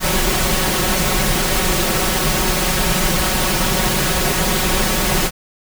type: noise with comb filter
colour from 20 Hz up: pink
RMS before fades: -17 dBFS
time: 0-5.31 s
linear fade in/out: 50 ms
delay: 5.4 ms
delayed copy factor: +0.85
effects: none